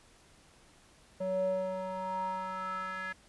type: tone with band-pass filter sweep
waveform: square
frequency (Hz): 187.2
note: F#3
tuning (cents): +20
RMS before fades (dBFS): -35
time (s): 1.2-3.13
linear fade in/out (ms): 10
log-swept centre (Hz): 480 to 1700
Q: 5.2
effects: pink hiss -61 dBFS RMS until 3.28 s + resampled to 24000 Hz